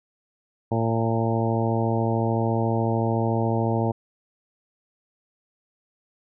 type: harmonic tone with a mistuned harmonic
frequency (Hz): 113.8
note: A#2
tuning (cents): -41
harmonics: 1 / 2 / 3 / 4 / 5 / 6 / 7 / 8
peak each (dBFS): -24 / -27 / -29 / -30 / -31 / -32 / -32 / -33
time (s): 0.71-3.92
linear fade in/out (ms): 10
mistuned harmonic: 7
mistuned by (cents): +27
effects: none